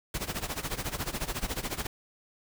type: noise with tremolo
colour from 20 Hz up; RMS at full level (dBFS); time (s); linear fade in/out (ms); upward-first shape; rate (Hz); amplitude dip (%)
pink; -31; 0.14-1.87; 5; sine; 14; 85
effects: none